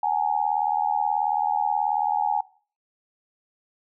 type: tone with amplitude modulation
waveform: sine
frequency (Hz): 830.6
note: G#5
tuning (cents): 0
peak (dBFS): -16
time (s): 0.03-2.41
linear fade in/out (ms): 5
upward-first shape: sine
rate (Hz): 78.5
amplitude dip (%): 100
effects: noise-tail reverb RT60 0.4 s tail -21 dB re dry